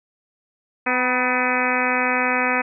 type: harmonic tone with a mistuned harmonic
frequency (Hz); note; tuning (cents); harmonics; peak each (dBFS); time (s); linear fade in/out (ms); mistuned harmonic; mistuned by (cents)
251.9; B3; +34; 1 / 2 / 3 / 4 / 5 / 6 / 7 / 8 / 9 / 10; -27 / -27 / -27 / -27 / -27 / -27 / -27 / -27 / -27 / -27; 0.86-2.62; 10; 4; -47
effects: none